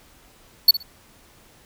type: tone with echo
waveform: square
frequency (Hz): 4435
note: C#8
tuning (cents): 0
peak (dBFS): -8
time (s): 0.68-0.71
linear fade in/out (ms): 5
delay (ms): 60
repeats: 2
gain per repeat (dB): -15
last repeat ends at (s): 0.83
effects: pink hiss -53 dBFS RMS until 1.65 s